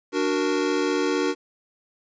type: chord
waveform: square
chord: D augmented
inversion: none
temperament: equal with one note detuned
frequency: 294.5 / 370 / 466.2 Hz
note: D4 / F#4 / A#4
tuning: +5 / 0 / 0 cents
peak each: -26 / -26 / -27 dBFS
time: 0.12-1.35 s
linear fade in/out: 50 ms
effects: resampled to 16000 Hz + 9-bit